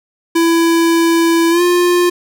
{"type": "tone with pitch glide", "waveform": "square", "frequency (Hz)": [333.2, 353], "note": ["E4", "F4"], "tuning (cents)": [19, 19], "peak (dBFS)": -10, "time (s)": [0.35, 2.1], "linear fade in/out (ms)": 10, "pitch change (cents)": 100, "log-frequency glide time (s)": [1.5, 1.62], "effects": []}